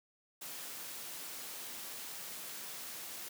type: noise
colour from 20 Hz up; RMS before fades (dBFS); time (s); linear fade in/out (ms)
white; -45; 0.41-3.29; 10
effects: high-pass 150 Hz 12 dB/octave